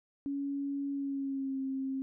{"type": "tone with pitch glide", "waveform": "sine", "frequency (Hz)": [280, 267.2], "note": ["C#4", "C4"], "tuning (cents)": [18, 36], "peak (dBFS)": -32, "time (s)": [0.26, 2.02], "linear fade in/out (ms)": 0, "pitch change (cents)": -82, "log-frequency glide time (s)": [0.92, 1.6], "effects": []}